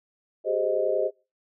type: chord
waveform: sine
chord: Ab major seventh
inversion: third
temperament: equal with one note detuned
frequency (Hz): 384.8 / 415.3 / 523.3 / 622.3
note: G4 / Ab4 / C5 / Eb5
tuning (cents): -32 / 0 / 0 / 0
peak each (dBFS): -29 / -29 / -27 / -26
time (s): 0.44-1.11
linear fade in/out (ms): 50
effects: noise-tail reverb RT60 0.3 s tail -24 dB re dry